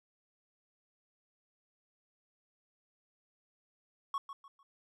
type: tone with echo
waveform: triangle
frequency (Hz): 1108.7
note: C#6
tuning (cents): 0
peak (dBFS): -30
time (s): 4.14-4.18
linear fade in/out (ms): 2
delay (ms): 150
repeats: 3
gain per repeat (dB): -10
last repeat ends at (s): 4.63
effects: none